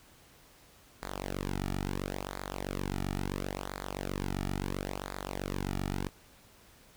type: tone with flanger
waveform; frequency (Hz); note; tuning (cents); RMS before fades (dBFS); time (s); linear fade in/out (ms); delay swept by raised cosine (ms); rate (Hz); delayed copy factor
sawtooth; 47.65; G1; -48; -36; 1.02-6.09; 10; 0.34 to 1.94; 0.73; -0.85
effects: pink hiss -59 dBFS RMS until 6.96 s